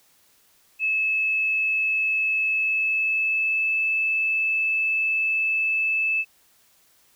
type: tone with pitch glide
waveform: sine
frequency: 2600 to 2621 Hz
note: E7 to E7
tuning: -24 to -11 cents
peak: -20 dBFS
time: 0.79-6.25 s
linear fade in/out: 50 ms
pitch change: +13 cents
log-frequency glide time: 2.49-3.77 s
effects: white hiss -60 dBFS RMS until 7.15 s